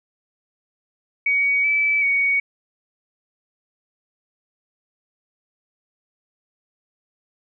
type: tone with pitch steps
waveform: sine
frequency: 2252 / 2306 / 2239 Hz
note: C#7 / D7 / C#7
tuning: +27 / -32 / +17 cents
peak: -16 dBFS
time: 1.26-2.4 s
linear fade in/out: 5 ms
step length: 380 ms
effects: none